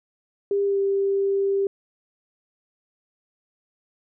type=tone with pitch glide; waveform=sine; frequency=400.5 to 394.3 Hz; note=G4 to G4; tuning=+37 to +10 cents; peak=-19 dBFS; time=0.51-1.67 s; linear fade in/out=2 ms; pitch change=-27 cents; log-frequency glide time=0.64-0.79 s; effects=none